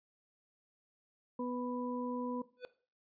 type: harmonic tone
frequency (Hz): 247.3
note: B3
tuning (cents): +3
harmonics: 1 / 2 / 4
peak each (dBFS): -37 / -40 / -43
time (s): 1.39-2.42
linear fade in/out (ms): 5
type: tone with exponential growth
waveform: square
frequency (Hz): 497.5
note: B4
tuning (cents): +13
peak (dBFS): -38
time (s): 2.57-2.65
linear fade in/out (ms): 0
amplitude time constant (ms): 17
effects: noise-tail reverb RT60 0.4 s tail -17 dB re dry + resampled to 11025 Hz